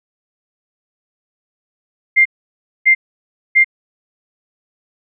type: tone bursts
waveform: sine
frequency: 2100 Hz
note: C7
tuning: 6 cents sharp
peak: -6 dBFS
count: 3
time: 2.16-3.645 s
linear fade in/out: 20 ms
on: 95 ms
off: 600 ms
effects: none